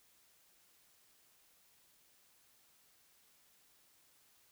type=silence; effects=white hiss -69 dBFS RMS until 4.51 s